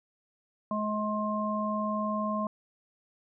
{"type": "harmonic tone", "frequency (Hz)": 211.9, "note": "G#3", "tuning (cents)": 35, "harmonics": [1, 3, 5], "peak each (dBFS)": [-31, -34, -32], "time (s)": [0.71, 2.47], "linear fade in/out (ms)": 2, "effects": []}